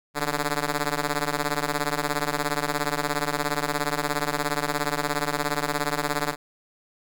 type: ring-modulated tone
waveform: 5% pulse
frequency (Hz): 146.5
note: D3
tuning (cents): -4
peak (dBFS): -10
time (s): 0.14-6.36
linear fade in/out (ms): 50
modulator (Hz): 138
effects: none